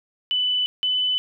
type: tone pair in turn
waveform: sine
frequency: 2991 / 3005 Hz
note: F#7 / F#7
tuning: +18 / +26 cents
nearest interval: unison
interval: 8 cents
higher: second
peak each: -19 dBFS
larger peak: neither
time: 0.31-0.66 / 0.83-1.18 s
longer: neither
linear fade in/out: 0 ms
effects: none